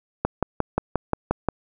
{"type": "click train", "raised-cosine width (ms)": 1, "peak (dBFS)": -6, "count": 8, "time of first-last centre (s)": [0.25, 1.487], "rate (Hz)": 5.66, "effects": []}